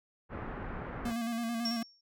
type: low-pass noise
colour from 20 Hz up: pink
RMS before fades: -40 dBFS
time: 0.29-1.14 s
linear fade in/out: 50 ms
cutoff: 1800 Hz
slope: 24 dB/octave
type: tone with vibrato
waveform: square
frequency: 232.1 Hz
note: A#3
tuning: 7 cents flat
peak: -33 dBFS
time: 1.05-1.83 s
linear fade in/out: 5 ms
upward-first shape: square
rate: 9.1 Hz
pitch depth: 34 cents each way
type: tone with exponential decay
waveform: sine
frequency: 5500 Hz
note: F8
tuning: 27 cents flat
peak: -30 dBFS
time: 1.65-2.01 s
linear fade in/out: 5 ms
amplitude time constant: 78 ms
effects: none